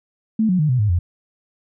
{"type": "tone with pitch steps", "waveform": "sine", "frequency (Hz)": [220, 182.87, 152.01, 126.36, 105.03, 87.31], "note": ["A3", "F#3", "D#3", "B2", "G#2", "F2"], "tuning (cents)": [0, -20, -40, 40, 20, 0], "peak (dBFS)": -14, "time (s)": [0.39, 0.99], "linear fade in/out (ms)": 5, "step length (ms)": 100, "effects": []}